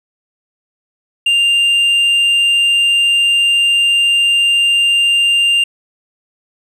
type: tone with tanh clipping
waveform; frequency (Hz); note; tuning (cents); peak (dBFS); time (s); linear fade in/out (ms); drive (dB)
triangle; 2794; F7; 0; -10; 1.26-5.64; 5; 8
effects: none